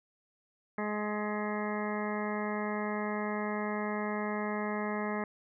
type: harmonic tone with a mistuned harmonic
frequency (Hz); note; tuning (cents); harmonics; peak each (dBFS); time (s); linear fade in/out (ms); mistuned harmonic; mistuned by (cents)
210; G#3; +19; 1 / 2 / 3 / 4 / 5 / 6 / 8 / 9 / 10; -35 / -38 / -40 / -41 / -42 / -43 / -44 / -45 / -45; 0.78-5.24; 2; 9; +18
effects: none